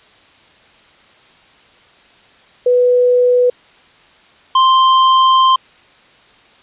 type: tone pair in turn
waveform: sine / square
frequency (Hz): 493.9 / 1046.5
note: B4 / C6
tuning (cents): 0 / 0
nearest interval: octave + minor second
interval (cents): 1300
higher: second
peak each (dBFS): -8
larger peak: neither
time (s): 2.66-3.5 / 4.55-5.56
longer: second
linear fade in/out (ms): 5
effects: white hiss -47 dBFS RMS until 6.62 s + resampled to 8000 Hz